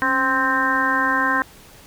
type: harmonic tone with a mistuned harmonic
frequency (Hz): 261.6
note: C4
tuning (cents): 0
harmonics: 1 / 2 / 3 / 4 / 5 / 6 / 7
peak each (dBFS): -26 / -31 / -30 / -21 / -30 / -21 / -24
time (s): 0.02-1.42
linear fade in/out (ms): 0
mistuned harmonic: 1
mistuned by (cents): +65
effects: pink hiss -46 dBFS RMS until 1.86 s